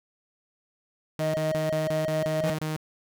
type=tone bursts; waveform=sawtooth; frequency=155.56 Hz; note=D#3; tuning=in tune; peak=-24 dBFS; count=9; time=1.19-2.764 s; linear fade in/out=0 ms; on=150 ms; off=28 ms
type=tone; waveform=triangle; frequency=628 Hz; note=D#5; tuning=16 cents sharp; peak=-24 dBFS; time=1.19-2.55 s; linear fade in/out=20 ms
type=tone with exponential growth; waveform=square; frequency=165.7 Hz; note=E3; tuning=9 cents sharp; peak=-22 dBFS; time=2.34-2.5 s; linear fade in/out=2 ms; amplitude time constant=34 ms
effects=none